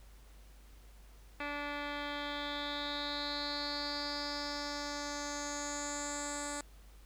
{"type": "tone with low-pass filter sweep", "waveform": "10% pulse", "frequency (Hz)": 290, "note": "D4", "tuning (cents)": -22, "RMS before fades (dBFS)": -39, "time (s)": [1.4, 6.61], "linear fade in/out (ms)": 2, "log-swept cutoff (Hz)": [2700, 8300], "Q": 6.9, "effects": ["added 50 Hz sine -54 dBFS peak until 7.05 s", "pink hiss -64 dBFS RMS until 7.05 s"]}